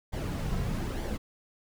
brown noise with flanger, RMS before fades -32 dBFS, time 0.12-1.18 s, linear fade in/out 20 ms, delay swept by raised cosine 0.75 to 3.45 ms, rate 1.1 Hz, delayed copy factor -0.5, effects none

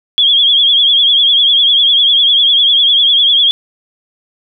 sine tone with vibrato, 3322 Hz, G#7, in tune, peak -6 dBFS, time 0.18-3.51 s, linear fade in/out 0 ms, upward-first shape triangle, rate 10 Hz, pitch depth 86 cents each way, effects none

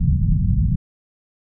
white low-pass noise, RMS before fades -17 dBFS, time 0-0.76 s, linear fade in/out 10 ms, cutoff 180 Hz, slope 48 dB/octave, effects none

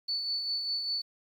sine tone with tremolo, 4474 Hz, C#8, 15 cents sharp, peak -28 dBFS, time 0.08-1.02 s, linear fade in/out 10 ms, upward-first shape sine, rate 5 Hz, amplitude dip 40%, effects 10-bit

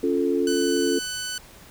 sine chord, Db augmented, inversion none, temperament equal, 277.2 / 349.2 / 440 Hz, Db4 / F4 / A4, 0 / 0 / 0 cents, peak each -24 dBFS, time 0.03-0.99 s, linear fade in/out 5 ms
10% pulse tone, 1500 Hz, F#6, 23 cents sharp, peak -20 dBFS, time 0.47-1.38 s, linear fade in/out 2 ms
effects pink hiss -48 dBFS RMS until 1.7 s

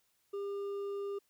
triangle tone with hard clipping, 400.6 Hz, G4, 38 cents sharp, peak -37 dBFS, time 0.33-1.19 s, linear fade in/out 10 ms, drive 8 dB, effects white hiss -75 dBFS RMS until 1.29 s

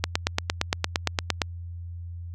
click train, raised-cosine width 0.2 ms, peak -4 dBFS, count 13, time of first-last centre 0.04-1.418 s, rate 8.71 Hz, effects added 86 Hz sine -34 dBFS peak until 2.34 s

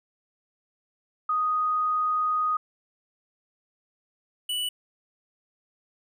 sine / square tone pair in turn, 1244.5 / 2960 Hz, D#6 / F#7, 0 / 0 cents, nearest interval octave + minor third, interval 1500 cents, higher second, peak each -22 / -27 dBFS, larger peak first, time 1.29-2.57 / 4.49-4.69 s, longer first, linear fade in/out 5 ms, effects none

